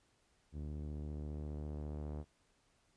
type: tone with low-pass filter sweep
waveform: sawtooth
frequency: 74.7 Hz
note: D2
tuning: 30 cents sharp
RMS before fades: -43 dBFS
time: 0.52-2.25 s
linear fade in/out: 50 ms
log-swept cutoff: 290 to 700 Hz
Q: 0.88
effects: pink hiss -74 dBFS RMS until 2.96 s + resampled to 22050 Hz